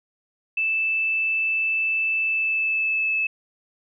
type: tone with pitch glide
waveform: sine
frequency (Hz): 2637 to 2610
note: E7 to E7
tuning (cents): 0 to -18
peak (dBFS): -20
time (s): 0.57-3.27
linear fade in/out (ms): 5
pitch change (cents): -18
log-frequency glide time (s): 2.22-3.14
effects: none